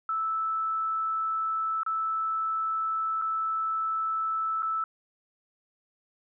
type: tone with dropouts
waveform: sine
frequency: 1314 Hz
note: E6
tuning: 6 cents flat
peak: -26 dBFS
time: 0.09-4.84 s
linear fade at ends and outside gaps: 2 ms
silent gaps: 1.833-1.863 / 3.216-3.22 / 4.623-4.629 s
effects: none